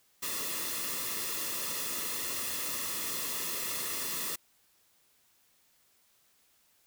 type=noise with comb filter; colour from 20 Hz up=white; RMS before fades=-35 dBFS; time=0.22-4.36 s; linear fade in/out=10 ms; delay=1.3 ms; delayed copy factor=-0.65; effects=white hiss -68 dBFS RMS until 6.86 s